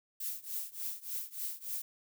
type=noise with tremolo; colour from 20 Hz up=violet; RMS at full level=-36 dBFS; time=0.2-1.82 s; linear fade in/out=5 ms; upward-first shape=triangle; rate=3.4 Hz; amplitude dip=95%; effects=none